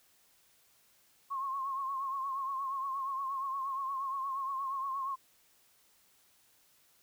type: tone with vibrato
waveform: sine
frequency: 1081 Hz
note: C#6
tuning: 44 cents flat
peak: -33 dBFS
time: 1.3-5.16 s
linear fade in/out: 20 ms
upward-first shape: triangle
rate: 8.5 Hz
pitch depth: 69 cents each way
effects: white hiss -67 dBFS RMS until 7.02 s